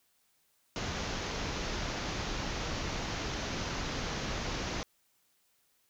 pink low-pass noise, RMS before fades -36 dBFS, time 0.76-4.83 s, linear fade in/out 0 ms, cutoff 6700 Hz, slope 96 dB/octave, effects white hiss -72 dBFS RMS until 5.89 s

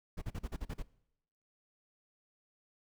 brown noise bursts, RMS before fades -38 dBFS, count 8, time 0.17-0.827 s, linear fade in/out 10 ms, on 48 ms, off 39 ms, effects noise-tail reverb RT60 0.8 s tail -21 dB re dry

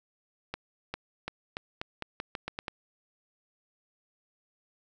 accelerating click train, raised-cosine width 0.3 ms, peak -18 dBFS, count 11, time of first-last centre 0.54-2.682 s, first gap 400 ms, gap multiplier 0.85, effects none

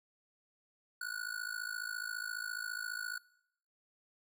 square tone with amplitude modulation, 1470 Hz, F#6, 12 cents flat, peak -35 dBFS, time 1.01-3.18 s, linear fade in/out 5 ms, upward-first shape sine, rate 54.6 Hz, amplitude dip 90%, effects noise-tail reverb RT60 0.7 s tail -20 dB re dry

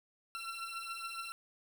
20% pulse beating tone pair, 1350 / 1357.1 Hz, E6 / E6, +41 / +50 cents, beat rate 7.1 Hz, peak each -39 / -38 dBFS, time 0.35-1.32 s, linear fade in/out 0 ms, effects 10-bit

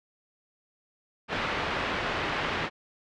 white low-pass noise, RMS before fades -30 dBFS, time 1.28-2.7 s, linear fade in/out 50 ms, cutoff 2300 Hz, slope 12 dB/octave, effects low-pass 4000 Hz 12 dB/octave

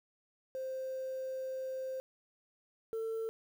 sine tone pair in turn, 523.3 / 448.3 Hz, C5 / A4, 0 / +32 cents, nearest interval minor third, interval 268 cents, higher first, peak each -35 / -32 dBFS, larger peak second, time 0.55-2 / 2.93-3.29 s, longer first, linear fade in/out 0 ms, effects tanh soft clip ceiling -33 dBFS + 10-bit

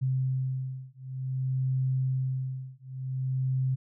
sine beating tone pair, 130.5 / 131.04 Hz, C3 / C3, -4 / +3 cents, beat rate 0.54 Hz, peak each -30 dBFS, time 0.01-3.76 s, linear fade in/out 20 ms, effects none

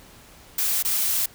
blue noise with dropouts, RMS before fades -23 dBFS, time 0.58-1.26 s, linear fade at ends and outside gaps 5 ms, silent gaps 0.826-0.848 s, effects pink hiss -49 dBFS RMS until 1.34 s

